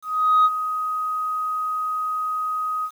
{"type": "tone with ADSR envelope", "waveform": "sine", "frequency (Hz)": 1255, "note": "D#6", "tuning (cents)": 15, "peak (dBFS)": -10, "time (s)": [0.02, 2.91], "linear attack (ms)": 430, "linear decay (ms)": 41, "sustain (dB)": -12, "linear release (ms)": 68, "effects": ["tanh soft clip ceiling -10 dBFS", "8-bit"]}